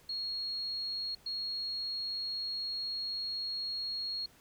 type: tone bursts at uneven times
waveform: sine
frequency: 4299 Hz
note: C8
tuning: 46 cents sharp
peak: -34 dBFS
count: 2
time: 0.09-1.15 / 1.26-4.26 s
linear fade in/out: 5 ms
effects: pink hiss -62 dBFS RMS until 4.4 s